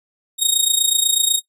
15% pulse tone with amplitude modulation, 3740 Hz, A#7, 5 cents sharp, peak -4 dBFS, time 0.38-1.41 s, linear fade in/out 50 ms, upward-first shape sine, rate 28.1 Hz, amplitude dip 80%, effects noise-tail reverb RT60 0.1 s tail -17 dB re dry + resampled to 32000 Hz

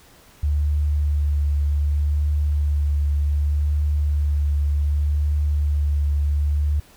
sine tone with vibrato, 73.3 Hz, D2, 3 cents flat, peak -17 dBFS, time 0.43-6.8 s, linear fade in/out 5 ms, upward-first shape triangle, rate 0.66 Hz, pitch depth 20 cents each way, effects pink hiss -51 dBFS RMS until 6.96 s

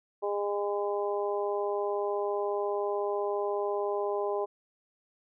harmonic tone, 203.8 Hz, G#3, 32 cents flat, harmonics 2 / 3 / 4 / 5, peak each -30 / -34 / -36 / -38 dBFS, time 0.22-4.46 s, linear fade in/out 20 ms, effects none

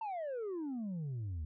sine exponential sweep, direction down, 915 to 73.42 Hz, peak -34 dBFS, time 0.01-1.45 s, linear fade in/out 5 ms, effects tanh soft clip ceiling -36 dBFS

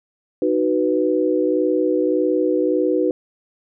sine chord, B major, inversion first, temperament just, 308.7 / 370.4 / 493.9 Hz, D#4 / F#4 / B4, -14 / +2 / 0 cents, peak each -20 dBFS, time 0.42-3.11 s, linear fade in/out 2 ms, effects none

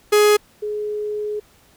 45% pulse / sine tone pair in turn, 418.4 / 420.5 Hz, G#4 / G#4, +13 / +22 cents, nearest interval unison, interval 9 cents, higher second, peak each -11 / -22 dBFS, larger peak first, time 0.12-0.37 / 0.62-1.4 s, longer second, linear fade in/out 10 ms, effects pink hiss -54 dBFS RMS until 1.76 s

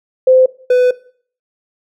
sine / triangle tone pair in turn, 516 / 499.3 Hz, C5 / B4, -24 / +19 cents, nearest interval minor second, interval 57 cents, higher first, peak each -5 dBFS, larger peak neither, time 0.27-0.46 / 0.7-0.91 s, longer second, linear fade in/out 5 ms, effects noise-tail reverb RT60 0.5 s tail -19 dB re dry

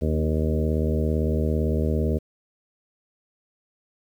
harmonic tone with a mistuned harmonic, 77.78 Hz, D#2, in tune, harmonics 1 / 2 / 3 / 4 / 5 / 6 / 7 / 8, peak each -23 / -28 / -28 / -34 / -31 / -31 / -35 / -36 dBFS, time 0.01-2.19 s, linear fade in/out 20 ms, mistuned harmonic 4, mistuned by -15 cents, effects 9-bit

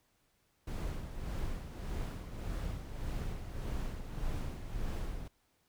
brown noise with tremolo, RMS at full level -36 dBFS, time 0.67-5.28 s, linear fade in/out 5 ms, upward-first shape sine, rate 1.7 Hz, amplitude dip 55%, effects pink hiss -74 dBFS RMS until 5.68 s

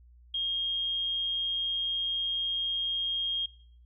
sine tone, 3238 Hz, G#7, 45 cents flat, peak -28 dBFS, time 0.34-3.46 s, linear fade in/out 5 ms, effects noise-tail reverb RT60 0.6 s tail -20 dB re dry + added 60 Hz sine -53 dBFS peak until 3.85 s

